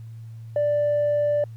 triangle tone with tanh clipping, 587.3 Hz, D5, in tune, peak -19 dBFS, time 0.56-1.44 s, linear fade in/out 2 ms, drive 5 dB, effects added 113 Hz sine -36 dBFS peak until 1.56 s + pink hiss -63 dBFS RMS until 1.56 s

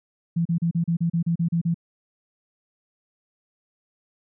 sine tone bursts, 168.3 Hz, E3, 36 cents sharp, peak -19 dBFS, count 11, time 0.36-1.744 s, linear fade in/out 10 ms, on 94 ms, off 35 ms, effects none

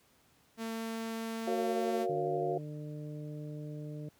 sawtooth tone, 225.6 Hz, A3, 44 cents sharp, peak -32 dBFS, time 0.57-2.07 s, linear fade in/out 50 ms
sine chord, Gb major seventh, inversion none, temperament just, 370 / 462.5 / 555 / 693.7 Hz, Gb4 / Bb4 / Db5 / F5, 0 / -14 / +2 / -12 cents, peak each -34 / -37 / -40 / -35 dBFS, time 1.47-2.58 s, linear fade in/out 5 ms
harmonic tone, 150 Hz, D3, 37 cents sharp, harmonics 1 / 2 / 3 / 4, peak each -40 / -46 / -50 / -52 dBFS, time 2.09-4.09 s, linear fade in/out 5 ms
effects pink hiss -67 dBFS RMS until 4.19 s + high-pass 80 Hz 12 dB/octave

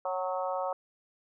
harmonic tone with a mistuned harmonic, 183.8 Hz, F#3, 11 cents flat, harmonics 3 / 4 / 5 / 6 / 7, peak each -33 / -35 / -37 / -39 / -40 dBFS, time 0.05-0.73 s, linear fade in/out 2 ms, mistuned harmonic 4, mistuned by +24 cents, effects none

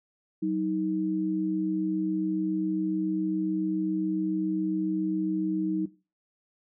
sine tone pair together, 188.19 / 315.4 Hz, F#3 / D#4, +30 / +24 cents, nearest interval major sixth, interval 894 cents, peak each -30 / -26 dBFS, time 0.42-5.86 s, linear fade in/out 10 ms, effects noise-tail reverb RT60 0.3 s tail -17 dB re dry

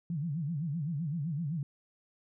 sine tone with vibrato, 155.56 Hz, D#3, in tune, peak -31 dBFS, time 0.1-1.63 s, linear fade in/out 2 ms, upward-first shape sine, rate 7.8 Hz, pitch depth 210 cents each way, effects none

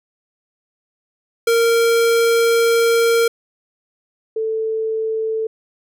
square / sine tone pair in turn, 462.7 / 442.1 Hz, A#4 / A4, -13 / +8 cents, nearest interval minor second, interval 79 cents, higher first, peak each -13 / -18 dBFS, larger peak first, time 1.47-3.28 / 4.36-5.47 s, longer first, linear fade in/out 5 ms, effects none

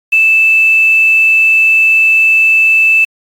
sine tone with quantisation, 2636 Hz, E7, 1 cent flat, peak -5 dBFS, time 0.12-3.05 s, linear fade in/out 10 ms, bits 5, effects AAC 64 kbps

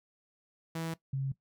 sawtooth / sine tone pair in turn, 163.6 / 135.29 Hz, E3 / C#3, -13 / -42 cents, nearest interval minor third, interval 329 cents, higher first, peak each -30 / -30 dBFS, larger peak neither, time 0.75-0.94 / 1.13-1.32 s, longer neither, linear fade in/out 5 ms, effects noise-tail reverb RT60 0.1 s tail -17 dB re dry

